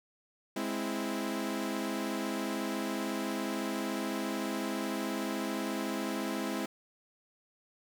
sawtooth chord, Ab augmented, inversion none, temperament equal, 207.7 / 261.6 / 329.6 Hz, Ab3 / C4 / E4, 0 / 0 / 0 cents, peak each -33 dBFS, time 0.56-6.66 s, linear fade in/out 5 ms, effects none

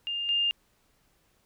sine tone pair in turn, 2809 / 2809 Hz, F7 / F7, +9 / +9 cents, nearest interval unison, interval 0 cents, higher neither, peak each -29 / -23 dBFS, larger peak second, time 0.07-0.29 / 0.29-0.51 s, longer neither, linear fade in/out 0 ms, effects pink hiss -68 dBFS RMS until 1.45 s

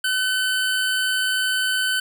25% pulse tone, 1517 Hz, F#6, 43 cents sharp, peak -16 dBFS, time 0.04-2 s, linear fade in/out 5 ms, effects none

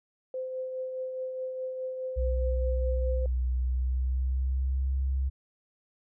sine tone with tremolo, 516 Hz, C5, 24 cents flat, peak -30 dBFS, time 0.34-3.26 s, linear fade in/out 2 ms, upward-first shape triangle, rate 4.8 Hz, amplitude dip 40%
sine tone with pitch glide, 62.4 to 66.49 Hz, B1 to C2, +19 to +28 cents, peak -25 dBFS, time 2.16-5.3 s, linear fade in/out 20 ms, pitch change +109 cents, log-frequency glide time 3.54-4.94 s
effects none

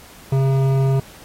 sine tone with hard clipping, 134.8 Hz, C#3, 48 cents flat, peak -16 dBFS, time 0.32-1 s, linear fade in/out 5 ms, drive 12 dB, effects pink hiss -44 dBFS RMS until 1.24 s + AAC 48 kbps

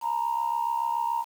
sine tone with amplitude modulation, 932.3 Hz, A#5, in tune, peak -20 dBFS, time 0.01-1.25 s, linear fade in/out 50 ms, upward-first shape sine, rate 67 Hz, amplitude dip 80%, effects tanh soft clip ceiling -18 dBFS + 8-bit

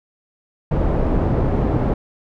pink low-pass noise, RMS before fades -18 dBFS, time 0.71-1.94 s, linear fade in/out 5 ms, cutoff 620 Hz, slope 12 dB/octave, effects none

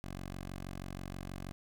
10% pulse tone, 46.25 Hz, F#1, in tune, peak -33 dBFS, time 0.04-1.52 s, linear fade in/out 0 ms, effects none

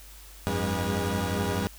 20% pulse tone cluster, 88.4 / 100.1 / 204.4 / 406.7 / 484.8 Hz, F2 / G2 / G#3 / G#4 / B4, +22 / +37 / -27 / -36 / -32 cents, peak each -25 / -27 / -29 / -32 / -29 dBFS, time 0.47-1.67 s, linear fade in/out 0 ms, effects added 50 Hz sine -47 dBFS peak until 1.78 s + white hiss -50 dBFS RMS until 1.78 s

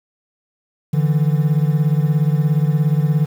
triangle beating tone pair, 146.83 / 163.83 Hz, D3 / E3, 0 / -10 cents, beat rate 17 Hz, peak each -13 / -16 dBFS, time 0.93-3.26 s, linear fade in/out 10 ms, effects 7-bit

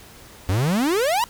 45% pulse exponential sweep, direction up, 87.31 to 1001 Hz, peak -18 dBFS, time 0.49-1.24 s, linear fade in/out 0 ms, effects pink hiss -45 dBFS RMS until 1.29 s

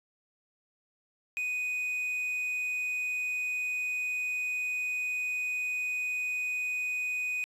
triangle tone with quantisation, 2489 Hz, D#7, in tune, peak -28 dBFS, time 1.37-7.44 s, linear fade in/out 0 ms, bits 9, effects resampled to 32000 Hz

